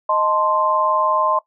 sine chord, A diminished, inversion second, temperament equal, 622.3 / 880 / 1046.5 Hz, Eb5 / A5 / C6, 0 / 0 / 0 cents, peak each -21 / -23 / -17 dBFS, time 0.09-1.39 s, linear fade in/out 5 ms, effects noise-tail reverb RT60 0.1 s tail -18 dB re dry

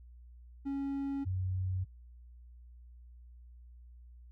triangle / sine tone pair in turn, 276.7 / 92.95 Hz, C#4 / F#2, -3 / +8 cents, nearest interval octave + perfect fifth, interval 1889 cents, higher first, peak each -31 / -31 dBFS, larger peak neither, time 0.65-1.25 / 1.25-1.85 s, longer neither, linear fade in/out 20 ms, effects added 60 Hz sine -51 dBFS peak until 4.31 s

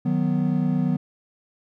triangle chord, B major, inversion first, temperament equal, 155.56 / 185 / 246.9 Hz, D#3 / F#3 / B3, 0 / 0 / 0 cents, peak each -22 dBFS, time 0.05-0.97 s, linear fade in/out 10 ms, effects none

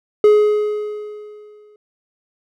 triangle tone with exponential decay, 420.7 Hz, G#4, 22 cents sharp, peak -4 dBFS, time 0.24-1.76 s, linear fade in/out 2 ms, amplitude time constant 330 ms, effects none

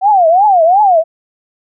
sine tone with vibrato, 738 Hz, F#5, 5 cents flat, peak -5 dBFS, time 0.01-1.04 s, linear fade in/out 50 ms, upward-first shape triangle, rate 2.8 Hz, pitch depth 280 cents each way, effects none

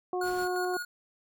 harmonic tone, 363.1 Hz, F#4, 33 cents flat, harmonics 1 / 2 / 3, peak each -30 / -33 / -40 dBFS, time 0.13-0.77 s, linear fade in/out 2 ms
square tone with tremolo, 1443 Hz, F#6, 44 cents flat, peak -34 dBFS, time 0.21-0.85 s, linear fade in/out 5 ms, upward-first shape square, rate 5.7 Hz, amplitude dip 45%
pink noise, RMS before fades -47 dBFS, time 0.22-0.48 s, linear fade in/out 50 ms
effects none

